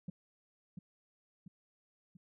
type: tone with echo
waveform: sine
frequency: 176.9 Hz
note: F3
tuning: 23 cents sharp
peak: -35 dBFS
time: 0.08-0.1 s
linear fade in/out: 5 ms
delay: 690 ms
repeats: 3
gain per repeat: -6 dB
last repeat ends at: 2.17 s
effects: tanh soft clip ceiling -36 dBFS